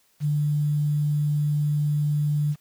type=tone with quantisation; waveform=sine; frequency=148 Hz; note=D3; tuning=14 cents sharp; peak=-20 dBFS; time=0.2-2.56 s; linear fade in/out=50 ms; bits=8; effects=white hiss -64 dBFS RMS until 2.6 s